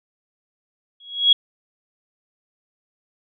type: tone with exponential growth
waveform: sine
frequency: 3322 Hz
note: G#7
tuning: in tune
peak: -7 dBFS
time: 1-1.33 s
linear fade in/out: 5 ms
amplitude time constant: 70 ms
effects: none